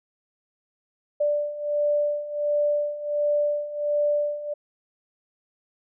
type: beating tone pair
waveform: sine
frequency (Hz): 587.3 / 588.7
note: D5 / D5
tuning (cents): 0 / +4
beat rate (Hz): 1.4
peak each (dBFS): -27 / -23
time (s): 1.2-4.54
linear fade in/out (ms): 10
effects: none